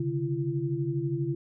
sine tone cluster, 133.9 / 146.2 / 339.7 Hz, C3 / D3 / F4, +40 / -7 / -48 cents, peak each -31 dBFS, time 0-1.35 s, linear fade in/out 5 ms, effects none

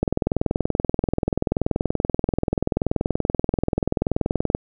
click train, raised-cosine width 2 ms, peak -6 dBFS, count 95, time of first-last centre 0.03-4.549 s, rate 20.8 Hz, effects none

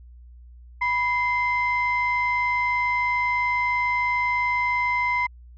sine tone pair together, 983 / 2079 Hz, B5 / C7, -8 / -12 cents, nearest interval octave + minor second, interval 1296 cents, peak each -22 dBFS, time 0.81-5.27 s, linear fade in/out 10 ms, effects tanh soft clip ceiling -15 dBFS + added 60 Hz sine -43 dBFS peak until 5.57 s

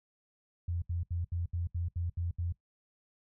sine tone bursts, 86.2 Hz, F2, 22 cents flat, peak -31 dBFS, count 9, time 0.68-2.524 s, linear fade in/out 5 ms, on 140 ms, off 73 ms, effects noise-tail reverb RT60 0.1 s tail -18 dB re dry

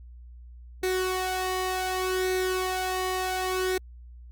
sawtooth tone with flanger, 371.5 Hz, F#4, 7 cents sharp, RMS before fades -28 dBFS, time 0.83-3.78 s, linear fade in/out 5 ms, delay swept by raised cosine 0.49 to 1.69 ms, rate 0.67 Hz, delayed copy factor +0.6, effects added 60 Hz sine -43 dBFS peak until 4.31 s + Opus 48 kbps

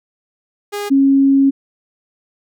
sawtooth / sine tone pair in turn, 409.9 / 273.6 Hz, G#4 / C#4, -23 / -23 cents, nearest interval perfect fifth, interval 700 cents, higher first, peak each -17 / -8 dBFS, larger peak second, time 0.72-0.9 / 0.9-1.51 s, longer second, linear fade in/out 20 ms, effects none

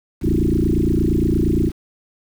sine tone with frequency modulation, 193.7 Hz, G3, 20 cents flat, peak -14 dBFS, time 0.21-1.72 s, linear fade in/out 50 ms, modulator 28.6 Hz, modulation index 5.9, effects 7-bit

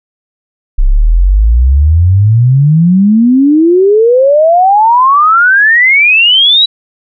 sine exponential sweep, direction up, 31.15 to 3951 Hz, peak -3 dBFS, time 0.78-6.66 s, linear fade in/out 10 ms, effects none

